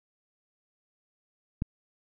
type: click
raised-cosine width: 5 ms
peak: -16 dBFS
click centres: 1.621 s
effects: none